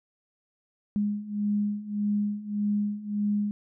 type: beating tone pair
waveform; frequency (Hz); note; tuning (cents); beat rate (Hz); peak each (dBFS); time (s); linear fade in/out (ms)
sine; 205.6 / 207.3; G#3 / G#3; -17 / -3; 1.7; -30 / -27; 0.96-3.51; 0
effects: none